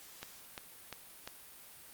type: click train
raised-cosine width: 0.2 ms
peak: -24 dBFS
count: 4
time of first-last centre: 0.23-1.275 s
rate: 2.87 Hz
effects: white hiss -54 dBFS RMS until 1.93 s + Opus 48 kbps